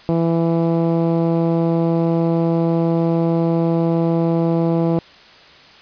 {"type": "tone with low-pass filter", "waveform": "10% pulse", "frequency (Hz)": 166.3, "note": "E3", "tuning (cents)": 16, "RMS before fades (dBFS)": -17, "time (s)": [0.09, 4.99], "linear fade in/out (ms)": 0, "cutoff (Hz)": 500, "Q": 0.57, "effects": ["white hiss -44 dBFS RMS until 5.81 s", "resampled to 11025 Hz"]}